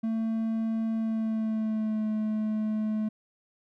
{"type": "tone with pitch glide", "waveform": "triangle", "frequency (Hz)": [223.7, 215.6], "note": ["A3", "A3"], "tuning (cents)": [29, -35], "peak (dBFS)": -24, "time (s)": [0.03, 3.09], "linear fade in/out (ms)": 10, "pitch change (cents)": -64, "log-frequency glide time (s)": [0.94, 2.07], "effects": []}